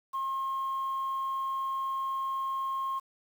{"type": "tone", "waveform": "sine", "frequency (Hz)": 1072, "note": "C6", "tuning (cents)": 42, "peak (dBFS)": -28, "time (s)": [0.13, 3], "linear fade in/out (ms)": 20, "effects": ["tanh soft clip ceiling -27 dBFS", "9-bit"]}